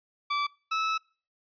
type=tone pair in turn; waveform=sawtooth; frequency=1157 / 1303.7 Hz; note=D6 / E6; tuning=-26 / -20 cents; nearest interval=major second; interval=206 cents; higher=second; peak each=-22 dBFS; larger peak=neither; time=0.3-0.47 / 0.71-0.98 s; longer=second; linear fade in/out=10 ms; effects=noise-tail reverb RT60 0.4 s tail -24 dB re dry + resampled to 11025 Hz